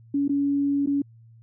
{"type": "tone with dropouts", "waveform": "sine", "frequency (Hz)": 282.2, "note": "C#4", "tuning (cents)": 31, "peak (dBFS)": -20, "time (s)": [0.14, 1.02], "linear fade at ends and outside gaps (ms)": 5, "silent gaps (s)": [[0.28, 0.293], [0.861, 0.871]], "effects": ["added 114 Hz sine -48 dBFS peak until 1.42 s"]}